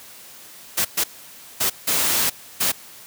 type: noise bursts at uneven times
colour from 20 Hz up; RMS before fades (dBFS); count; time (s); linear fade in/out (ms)
white; -20; 5; 0.77-0.85 / 0.97-1.04 / 1.6-1.7 / 1.87-2.3 / 2.6-2.72; 10
effects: white hiss -43 dBFS RMS until 3.06 s + high-pass 80 Hz 12 dB/octave